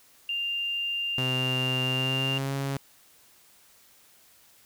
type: tone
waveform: sine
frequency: 2794 Hz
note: F7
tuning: in tune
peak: -27 dBFS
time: 0.29-2.38 s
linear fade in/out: 2 ms
type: tone with pitch glide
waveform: sawtooth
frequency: 129.2 to 137.68 Hz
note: C3 to C#3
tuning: -21 to -11 cents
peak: -24 dBFS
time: 1.18-2.77 s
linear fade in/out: 2 ms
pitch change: +110 cents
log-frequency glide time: 1.89-2.55 s
effects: white hiss -58 dBFS RMS until 4.65 s